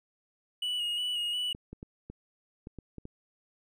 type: tone with vibrato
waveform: triangle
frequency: 2914 Hz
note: F#7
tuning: 27 cents flat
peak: -28 dBFS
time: 0.62-1.53 s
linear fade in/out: 5 ms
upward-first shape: square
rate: 2.8 Hz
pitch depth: 25 cents each way
type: clicks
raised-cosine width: 3 ms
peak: -29 dBFS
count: 8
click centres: 1.549 / 1.73 / 1.829 / 2.1 / 2.671 / 2.787 / 2.983 / 3.054 s
effects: none